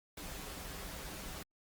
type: noise with comb filter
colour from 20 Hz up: pink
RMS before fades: -45 dBFS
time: 0.17-1.43 s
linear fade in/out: 5 ms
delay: 8.6 ms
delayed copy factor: -0.5
effects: Opus 48 kbps